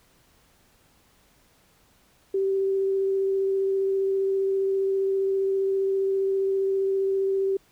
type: tone with vibrato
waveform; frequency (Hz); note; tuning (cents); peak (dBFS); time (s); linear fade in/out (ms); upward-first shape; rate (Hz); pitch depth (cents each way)
sine; 387.9; G4; -18; -21; 2.34-7.57; 5; sine; 15; 9
effects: pink hiss -61 dBFS RMS until 7.71 s